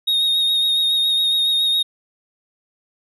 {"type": "tone with vibrato", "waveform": "triangle", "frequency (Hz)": 3729, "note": "A#7", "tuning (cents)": 0, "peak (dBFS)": -14, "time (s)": [0.07, 1.83], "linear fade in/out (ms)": 10, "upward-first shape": "sine", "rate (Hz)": 7.2, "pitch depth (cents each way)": 23, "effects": []}